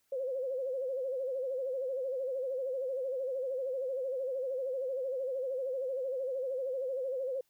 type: tone with vibrato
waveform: sine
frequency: 523.3 Hz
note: C5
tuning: in tune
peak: -32 dBFS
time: 0.12-7.41 s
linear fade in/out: 5 ms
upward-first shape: sine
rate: 13 Hz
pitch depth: 91 cents each way
effects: white hiss -75 dBFS RMS until 7.49 s